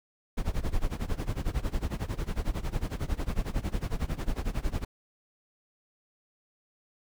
brown noise with tremolo, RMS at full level -27 dBFS, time 0.37-4.85 s, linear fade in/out 10 ms, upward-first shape sine, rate 11 Hz, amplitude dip 90%, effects none

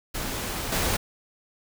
pink noise with level steps, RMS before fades -31 / -25 dBFS, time 0.14-0.97 s, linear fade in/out 10 ms, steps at 0.72 s, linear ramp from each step 5 ms, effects none

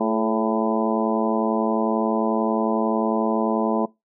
harmonic tone with a mistuned harmonic, 111.2 Hz, A2, 19 cents sharp, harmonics 2 / 3 / 4 / 5 / 6 / 7 / 8 / 9, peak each -23 / -27 / -27 / -29 / -27 / -31 / -31 / -30 dBFS, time 0-3.86 s, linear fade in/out 10 ms, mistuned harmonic 4, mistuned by -52 cents, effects noise-tail reverb RT60 0.2 s tail -22 dB re dry

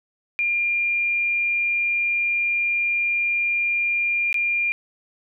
sine tone with dropouts, 2400 Hz, D7, 37 cents sharp, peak -19 dBFS, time 0.39-4.72 s, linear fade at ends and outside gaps 0 ms, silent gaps 4.328-4.343 s, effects none

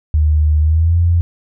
sine tone with pitch glide, 76.3 to 85.64 Hz, D#2 to F2, -33 to -33 cents, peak -9 dBFS, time 0.14-1.21 s, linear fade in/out 0 ms, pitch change +200 cents, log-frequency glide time 0.61-0.97 s, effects none

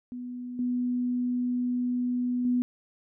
sine tone with level steps, 246.9 Hz, B3, in tune, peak -34 / -25 / -22 dBFS, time 0.12-2.62 s, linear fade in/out 0 ms, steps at 0.59 / 2.45 s, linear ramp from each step 2 ms, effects none

